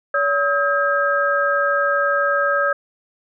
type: tone cluster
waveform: sine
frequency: 569 / 1279 / 1607 Hz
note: C#5 / D#6 / G6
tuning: +45 / +47 / +43 cents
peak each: -20 dBFS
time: 0.14-2.73 s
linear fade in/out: 5 ms
effects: none